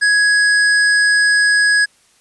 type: tone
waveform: square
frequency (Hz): 1667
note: G#6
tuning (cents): +6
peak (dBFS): -11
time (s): 0.01-1.86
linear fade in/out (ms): 20
effects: white hiss -54 dBFS RMS until 2.2 s + resampled to 24000 Hz

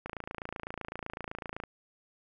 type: click train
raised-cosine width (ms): 0.5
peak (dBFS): -22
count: 45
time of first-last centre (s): 0.06-1.637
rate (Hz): 27.9
effects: none

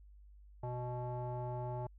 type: tone with low-pass filter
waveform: square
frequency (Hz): 123.47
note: B2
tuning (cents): 0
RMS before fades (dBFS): -40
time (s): 0.63-1.87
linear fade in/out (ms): 5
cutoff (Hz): 780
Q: 8.9
effects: added 50 Hz sine -55 dBFS peak until 1.98 s

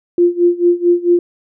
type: tone with tremolo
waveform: sine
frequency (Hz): 349.2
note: F4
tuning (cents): 0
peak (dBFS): -6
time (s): 0.18-1.19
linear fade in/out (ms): 2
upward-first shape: sine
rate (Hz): 4.5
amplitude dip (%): 90
effects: none

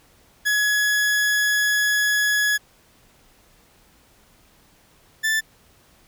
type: tone pair in turn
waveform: 40% pulse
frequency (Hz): 1685 / 1761.2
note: G#6 / A6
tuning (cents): +25 / +1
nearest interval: minor second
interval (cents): 76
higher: second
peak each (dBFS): -17 / -18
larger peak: first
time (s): 0.45-2.58 / 5.23-5.41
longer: first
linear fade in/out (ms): 20
effects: pink hiss -56 dBFS RMS until 6.07 s

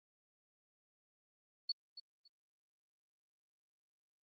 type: tone with echo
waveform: sine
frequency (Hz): 4435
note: C#8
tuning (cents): 0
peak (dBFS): -33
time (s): 1.69-1.72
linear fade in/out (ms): 5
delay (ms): 280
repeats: 2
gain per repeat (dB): -14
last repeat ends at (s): 2.28
effects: Opus 32 kbps

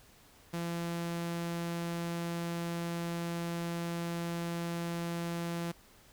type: tone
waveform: sawtooth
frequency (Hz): 170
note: F3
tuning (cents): -46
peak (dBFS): -30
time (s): 0.53-5.72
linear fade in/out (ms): 10
effects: pink hiss -60 dBFS RMS until 6.12 s

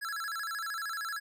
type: tone with vibrato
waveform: square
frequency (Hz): 1494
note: F#6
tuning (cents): +16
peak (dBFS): -35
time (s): 0.01-1.2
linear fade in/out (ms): 20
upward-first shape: square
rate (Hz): 13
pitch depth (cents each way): 190
effects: none

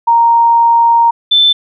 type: tone pair in turn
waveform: sine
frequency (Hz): 931 / 3531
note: A#5 / A7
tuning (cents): -2 / +5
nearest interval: octave + major seventh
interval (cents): 2307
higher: second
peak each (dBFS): -5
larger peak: neither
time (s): 0.07-1.11 / 1.31-1.53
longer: first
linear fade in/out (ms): 10
effects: none

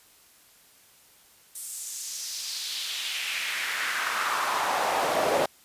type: noise with high-pass filter sweep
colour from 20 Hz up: brown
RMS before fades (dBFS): -29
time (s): 1.55-5.46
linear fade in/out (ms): 5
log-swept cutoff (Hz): 9300 to 510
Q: 2.3
effects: white hiss -57 dBFS RMS until 5.64 s + resampled to 32000 Hz

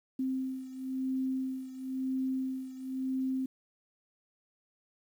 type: beating tone pair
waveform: sine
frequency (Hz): 261.6 / 262.58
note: C4 / C4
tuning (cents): 0 / +6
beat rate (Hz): 0.98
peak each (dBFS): -33 / -37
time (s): 0.19-3.46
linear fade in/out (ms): 5
effects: 10-bit

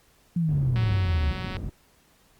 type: exponential sweep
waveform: sine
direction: down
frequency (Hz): 176.3 to 69.3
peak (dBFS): -21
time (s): 0.36-1.32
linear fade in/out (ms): 5
type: low-pass noise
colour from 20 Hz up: white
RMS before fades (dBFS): -33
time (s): 0.48-1.7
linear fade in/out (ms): 10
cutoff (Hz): 140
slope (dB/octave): 12
type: click train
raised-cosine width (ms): 0.3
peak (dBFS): -21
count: 152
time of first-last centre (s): 0.76-1.567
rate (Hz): 187
effects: pink hiss -61 dBFS RMS until 2.39 s + Opus 48 kbps

